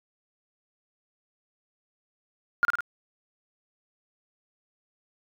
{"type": "tone with echo", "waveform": "sine", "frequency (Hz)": 1412, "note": "F6", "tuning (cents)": 19, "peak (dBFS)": -15, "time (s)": [2.63, 2.65], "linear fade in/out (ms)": 0, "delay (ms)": 52, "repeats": 3, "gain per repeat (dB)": -4, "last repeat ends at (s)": 2.806, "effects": ["tanh soft clip ceiling -11 dBFS"]}